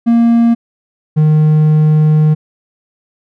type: tone pair in turn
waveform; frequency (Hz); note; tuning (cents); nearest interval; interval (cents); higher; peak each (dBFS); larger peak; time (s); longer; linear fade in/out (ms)
triangle; 233.1 / 153.79; A#3 / D#3; 0 / -20; perfect fifth; 720; first; -4; neither; 0.06-0.55 / 1.16-2.35; second; 20
effects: none